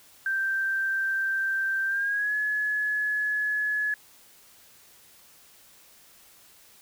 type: tone with pitch glide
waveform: sine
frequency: 1568 to 1700.1 Hz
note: G6 to G#6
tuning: 0 to +40 cents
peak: -24 dBFS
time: 0.26-3.94 s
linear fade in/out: 2 ms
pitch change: +140 cents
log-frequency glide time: 1.86-2.35 s
effects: white hiss -55 dBFS RMS until 6.81 s